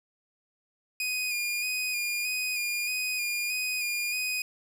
sawtooth tone with vibrato, 2459 Hz, D#7, 21 cents flat, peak -25 dBFS, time 1-4.42 s, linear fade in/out 2 ms, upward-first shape square, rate 1.6 Hz, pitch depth 27 cents each way, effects 9-bit

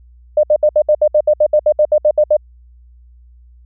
sine tone bursts, 604 Hz, D5, 48 cents sharp, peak -7 dBFS, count 16, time 0.37-2.368 s, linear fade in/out 5 ms, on 63 ms, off 66 ms, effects added 60 Hz sine -41 dBFS peak until 3.65 s

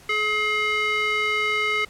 square tone with band-pass filter, 424.9 Hz, G#4, 40 cents sharp, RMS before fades -23 dBFS, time 0.09-1.85 s, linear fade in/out 5 ms, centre 2100 Hz, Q 2.6, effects pink hiss -49 dBFS RMS until 1.89 s + low-pass 12000 Hz 12 dB/octave

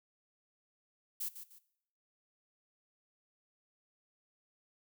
violet noise with echo, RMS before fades -38 dBFS, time 1.2-1.29 s, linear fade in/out 10 ms, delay 150 ms, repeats 2, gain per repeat -10 dB, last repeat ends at 1.59 s, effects noise-tail reverb RT60 0.7 s tail -17 dB re dry

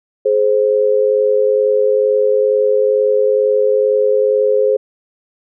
sine tone pair together, 421.8 / 524 Hz, G#4 / C5, +27 / +2 cents, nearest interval major third, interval 375 cents, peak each -13 dBFS, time 0.25-4.77 s, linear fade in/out 10 ms, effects none

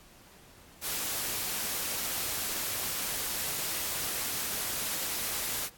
white noise, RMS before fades -33 dBFS, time 0.81-5.7 s, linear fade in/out 50 ms, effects pink hiss -56 dBFS RMS until 5.77 s + AAC 64 kbps

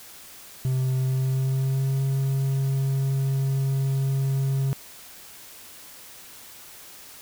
triangle tone with pitch glide, 130 to 135.36 Hz, C3 to C#3, -11 to -41 cents, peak -19 dBFS, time 0.65-4.73 s, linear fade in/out 0 ms, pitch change +70 cents, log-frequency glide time 0.96-2.01 s, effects white hiss -45 dBFS RMS until 7.21 s

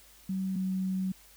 sine tone pair in turn, 190 / 188.25 Hz, F#3 / F#3, +46 / +30 cents, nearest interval unison, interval 16 cents, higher first, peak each -29 / -28 dBFS, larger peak second, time 0.29-0.56 / 0.56-1.12 s, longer second, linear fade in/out 5 ms, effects added 50 Hz sine -62 dBFS peak until 1.36 s + white hiss -57 dBFS RMS until 1.36 s

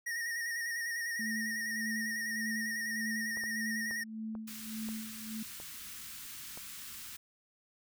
square tone with vibrato, 1864.7 Hz, A#6, in tune, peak -35 dBFS, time 0.06-4.04 s, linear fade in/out 10 ms, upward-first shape square, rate 10 Hz, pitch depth 36 cents each way
sine tone with tremolo, 220 Hz, A3, in tune, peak -36 dBFS, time 1.19-5.43 s, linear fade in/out 5 ms, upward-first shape sine, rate 1.7 Hz, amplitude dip 75%
clicks, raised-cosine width 1 ms, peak -34 dBFS, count 7, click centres 3.372 / 3.438 / 3.911 / 4.352 / 4.888 / 5.601 / 6.575 s
white band-stop noise, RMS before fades -46 dBFS, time 4.47-7.17 s, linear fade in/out 10 ms, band 290 to 1200 Hz, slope 24 dB/octave
effects none

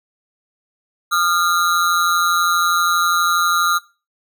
square ring-modulated tone, 1304 Hz, E6, 19 cents flat, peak -12 dBFS, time 1.11-3.79 s, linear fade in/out 20 ms, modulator 86.2 Hz, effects noise-tail reverb RT60 0.3 s tail -18 dB re dry

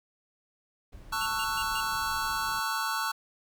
brown noise, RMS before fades -47 dBFS, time 0.92-2.6 s, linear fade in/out 10 ms
square chord, F# minor seventh, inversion first, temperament just, 888 / 1110 / 1332 / 1480 Hz, A5 / C#6 / E6 / F#6, +16 / +2 / +18 / 0 cents, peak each -35 dBFS, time 1.12-3.12 s, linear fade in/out 10 ms
square tone bursts, 2794 Hz, F7, in tune, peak -35 dBFS, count 4, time 1.21-1.804 s, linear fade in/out 2 ms, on 51 ms, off 130 ms
effects none

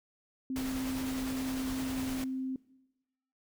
sine tone, 261.6 Hz, C4, in tune, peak -32 dBFS, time 0.5-2.56 s, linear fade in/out 2 ms
pink noise with tremolo, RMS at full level -40 dBFS, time 0.56-2.24 s, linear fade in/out 0 ms, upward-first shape sine, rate 9.9 Hz, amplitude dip 25%
effects noise-tail reverb RT60 1.0 s tail -21 dB re dry

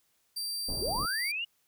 sawtooth tone, 4699 Hz, D8, in tune, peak -30 dBFS, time 0.36-1.32 s, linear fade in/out 10 ms
pink low-pass noise, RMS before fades -38 dBFS, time 0.68-1.06 s, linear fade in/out 10 ms, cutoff 690 Hz, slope 24 dB/octave
sine linear sweep, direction up, 322.3 to 2913 Hz, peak -31 dBFS, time 0.81-1.45 s, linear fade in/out 10 ms
effects white hiss -72 dBFS RMS until 1.67 s

